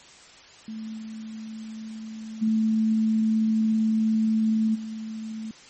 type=tone with level steps; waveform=sine; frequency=220 Hz; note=A3; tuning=in tune; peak=-32 / -34 / -19 / -31 dBFS; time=0.68-5.51 s; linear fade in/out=2 ms; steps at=0.97 / 2.41 / 4.74 s; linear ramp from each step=20 ms; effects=white hiss -49 dBFS RMS until 5.69 s + MP3 32 kbps